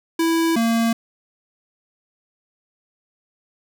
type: tone pair in turn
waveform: square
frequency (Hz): 329.6 / 229.2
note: E4 / A#3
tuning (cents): 0 / -29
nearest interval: tritone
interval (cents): 629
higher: first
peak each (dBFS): -17 / -17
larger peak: neither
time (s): 0.19-0.56 / 0.56-0.93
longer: neither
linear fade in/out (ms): 5
effects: none